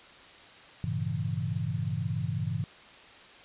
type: chord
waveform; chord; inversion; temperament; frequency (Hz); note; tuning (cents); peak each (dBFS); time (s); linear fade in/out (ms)
sine; G diminished seventh; none; equal with one note detuned; 100.12 / 116.54 / 138.59 / 164.81; G2 / Bb2 / Db3 / Fb3; +37 / 0 / 0 / 0; -34; 0.84-2.64; 0
effects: white hiss -51 dBFS RMS until 3.44 s + resampled to 8000 Hz